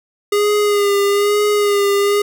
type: tone with vibrato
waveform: square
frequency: 408.9 Hz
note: G#4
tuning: 27 cents flat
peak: -13 dBFS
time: 0.32-2.22 s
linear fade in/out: 5 ms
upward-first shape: sine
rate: 1.1 Hz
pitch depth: 33 cents each way
effects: none